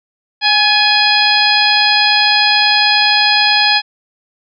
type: harmonic tone with a mistuned harmonic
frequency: 830.6 Hz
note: G#5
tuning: in tune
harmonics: 1 / 2 / 3 / 4 / 5 / 6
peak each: -16 / -16 / -16 / -16 / -16 / -16 dBFS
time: 0.41-3.82 s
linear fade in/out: 50 ms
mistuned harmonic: 2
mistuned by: +45 cents
effects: none